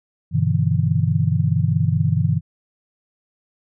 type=chord; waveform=sine; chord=E minor seventh; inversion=first; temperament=just; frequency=98.89 / 123.61 / 148.33 / 164.81 Hz; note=G2 / B2 / D3 / E3; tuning=+16 / +2 / +18 / 0 cents; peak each=-21 dBFS; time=0.31-2.41 s; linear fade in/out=50 ms; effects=none